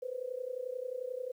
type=tone with amplitude modulation; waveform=sine; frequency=505 Hz; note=B4; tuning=39 cents sharp; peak=-32 dBFS; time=0.02-1.32 s; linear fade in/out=10 ms; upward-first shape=sine; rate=31.3 Hz; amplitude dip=85%; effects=11-bit